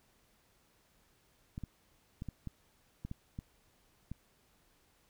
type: clicks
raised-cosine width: 5 ms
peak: -28 dBFS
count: 9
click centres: 1.579 / 1.637 / 2.221 / 2.287 / 2.473 / 3.05 / 3.114 / 3.389 / 4.116 s
effects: pink hiss -70 dBFS RMS until 5.09 s